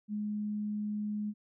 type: tone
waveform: sine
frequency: 209.6 Hz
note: G#3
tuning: 16 cents sharp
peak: -32 dBFS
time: 0.08-1.34 s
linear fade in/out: 50 ms
effects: none